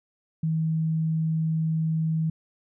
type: tone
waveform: sine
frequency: 160 Hz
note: D#3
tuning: 49 cents sharp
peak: -22 dBFS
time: 0.43-2.3 s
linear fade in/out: 5 ms
effects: none